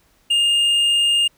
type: tone with hard clipping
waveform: triangle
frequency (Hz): 2824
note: F7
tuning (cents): +19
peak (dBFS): -15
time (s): 0.3-1.28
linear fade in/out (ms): 10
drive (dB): 8
effects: pink hiss -59 dBFS RMS until 1.37 s